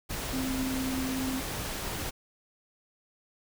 sine tone in noise, 261.6 Hz, C4, in tune, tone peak -30 dBFS, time 0.32-1.41 s, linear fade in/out 20 ms, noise pink, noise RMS -35 dBFS, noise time 0.09-2.11 s, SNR +2 dB, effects none

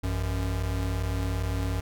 square tone pair together, 55 / 92.5 Hz, A1 / F#2, 0 / 0 cents, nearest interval major sixth, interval 900 cents, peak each -31 / -29 dBFS, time 0.03-1.81 s, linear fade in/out 10 ms, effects none

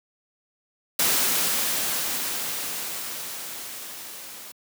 white noise with level ramp, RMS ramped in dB -21 to -41 dBFS, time 0.99-4.52 s, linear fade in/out 5 ms, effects high-pass 150 Hz 12 dB/octave

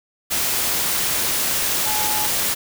sine tone in noise, 851 Hz, G#5, 42 cents sharp, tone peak -26 dBFS, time 1.85-2.28 s, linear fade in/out 20 ms, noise white, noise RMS -21 dBFS, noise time 0.3-2.55 s, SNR -8 dB, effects none

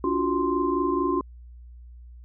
sine tone cluster, 286.5 / 345.5 / 370.1 / 1045 Hz, D4 / F4 / F#4 / C6, -43 / -19 / 0 / -2 cents, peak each -27 dBFS, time 0.04-1.21 s, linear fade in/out 2 ms, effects added 60 Hz sine -42 dBFS peak until 2.24 s

